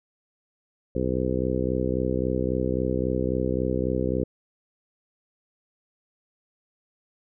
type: harmonic tone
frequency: 63.7 Hz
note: C2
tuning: 46 cents flat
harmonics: 1 / 2 / 3 / 4 / 5 / 6 / 7 / 8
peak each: -31 / -31 / -31 / -31 / -31 / -31 / -31 / -31 dBFS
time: 0.95-4.24 s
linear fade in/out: 5 ms
effects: none